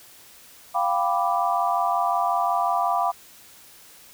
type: chord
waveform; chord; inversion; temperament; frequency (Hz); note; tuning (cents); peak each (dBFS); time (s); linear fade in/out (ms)
sine; G dominant seventh; third; equal; 698.5 / 784 / 987.8 / 1174.7; F5 / G5 / B5 / D6; 0 / 0 / 0 / 0; -24 / -26 / -26 / -26; 0.74-3.12; 20
effects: white hiss -49 dBFS RMS until 4.13 s